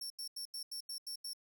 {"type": "tone bursts", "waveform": "sawtooth", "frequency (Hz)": 5450, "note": "F8", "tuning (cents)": -43, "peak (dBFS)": -38, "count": 8, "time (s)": [0.01, 1.334], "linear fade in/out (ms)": 5, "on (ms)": 92, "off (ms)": 84, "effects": []}